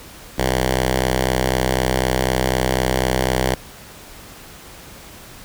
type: tone with notch filter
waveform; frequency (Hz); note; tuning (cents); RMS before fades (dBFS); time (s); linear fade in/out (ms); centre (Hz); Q
5% pulse; 64; C2; -38; -19; 0.38-3.55; 5; 250; 1.7
effects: pink hiss -40 dBFS RMS until 5.44 s